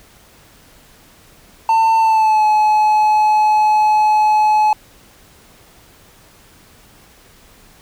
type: tone with pitch glide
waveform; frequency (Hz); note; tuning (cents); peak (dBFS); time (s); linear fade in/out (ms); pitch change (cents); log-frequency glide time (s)
triangle; 896 to 853.6; A5 to G#5; +31 to +47; -8; 1.69-4.73; 2; -84; 1.99-2.45
effects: pink hiss -47 dBFS RMS until 7.81 s